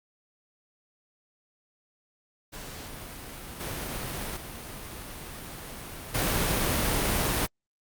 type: noise with level steps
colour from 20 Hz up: pink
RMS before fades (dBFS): -41 / -34 / -40 / -26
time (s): 2.52-7.47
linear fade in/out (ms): 20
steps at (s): 3.6 / 4.36 / 6.14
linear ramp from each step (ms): 10
effects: Opus 48 kbps